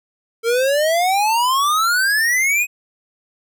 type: exponential sweep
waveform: square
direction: up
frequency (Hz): 450 to 2544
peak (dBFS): -15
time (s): 0.43-2.67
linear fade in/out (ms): 50
effects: none